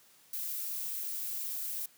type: noise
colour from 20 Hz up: violet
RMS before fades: -37 dBFS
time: 0.33-1.86 s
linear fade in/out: 5 ms
effects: white hiss -62 dBFS RMS until 1.97 s + high-pass 80 Hz 12 dB/octave

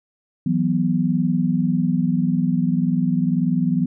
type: chord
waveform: sine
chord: E suspended second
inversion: none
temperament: equal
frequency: 164.81 / 185 / 246.9 Hz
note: E3 / F#3 / B3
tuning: 0 / 0 / 0 cents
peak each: -21 dBFS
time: 0.46-3.86 s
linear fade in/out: 5 ms
effects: none

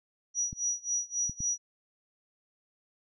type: tone with tremolo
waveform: sine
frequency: 5820 Hz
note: F#8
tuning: 29 cents flat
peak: -26 dBFS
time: 0.34-1.58 s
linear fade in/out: 50 ms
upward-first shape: sine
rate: 3.7 Hz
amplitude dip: 95%
type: clicks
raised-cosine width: 5 ms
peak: -27 dBFS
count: 3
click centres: 0.529 / 1.296 / 1.405 s
effects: none

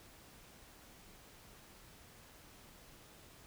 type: silence
effects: pink hiss -59 dBFS RMS until 3.46 s

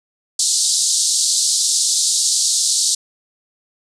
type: band-pass noise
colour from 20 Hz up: white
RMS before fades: -17 dBFS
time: 0.39-2.95 s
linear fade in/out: 5 ms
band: 3900 to 9000 Hz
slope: 48 dB/octave
effects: none

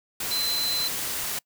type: tone in noise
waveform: sine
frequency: 4061 Hz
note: B7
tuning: 48 cents sharp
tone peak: -25 dBFS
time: 0.31-0.88 s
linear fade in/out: 5 ms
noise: white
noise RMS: -30 dBFS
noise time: 0.2-1.39 s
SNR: +2 dB
effects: noise-tail reverb RT60 0.1 s tail -25 dB re dry

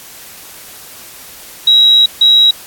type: tone bursts at uneven times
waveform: sine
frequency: 3855 Hz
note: B7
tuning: 43 cents flat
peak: -4 dBFS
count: 2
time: 1.67-2.06 / 2.21-2.51 s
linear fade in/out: 5 ms
effects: white hiss -34 dBFS RMS until 2.66 s + AAC 64 kbps

